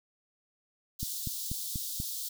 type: high-pass noise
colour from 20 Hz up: white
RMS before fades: -37 dBFS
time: 0.99-2.29 s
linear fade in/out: 10 ms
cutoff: 3500 Hz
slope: 48 dB/octave
type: click train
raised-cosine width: 5 ms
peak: -23 dBFS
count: 5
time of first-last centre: 1.03-2.001 s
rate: 4.12 Hz
effects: none

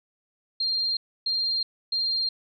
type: tone bursts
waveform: sine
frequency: 4194 Hz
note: C8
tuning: 3 cents sharp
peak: -23 dBFS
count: 3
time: 0.6-2.29 s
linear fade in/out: 5 ms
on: 370 ms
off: 290 ms
effects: none

